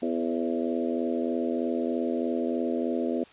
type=harmonic tone with a mistuned harmonic; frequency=83.2 Hz; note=E2; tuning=17 cents sharp; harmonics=3 / 4 / 5 / 6 / 7 / 8; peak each=-29 / -31 / -33 / -35 / -36 / -37 dBFS; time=0.02-3.24 s; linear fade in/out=5 ms; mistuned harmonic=6; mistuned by=+28 cents; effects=white hiss -53 dBFS RMS until 3.32 s + resampled to 8000 Hz